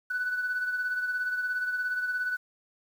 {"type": "beating tone pair", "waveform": "sine", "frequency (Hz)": [1488, 1505], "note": ["F#6", "F#6"], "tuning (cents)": [9, 29], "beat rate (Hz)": 17, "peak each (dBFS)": [-27, -36], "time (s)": [0.1, 2.37], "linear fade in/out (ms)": 10, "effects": ["tanh soft clip ceiling -23 dBFS", "9-bit"]}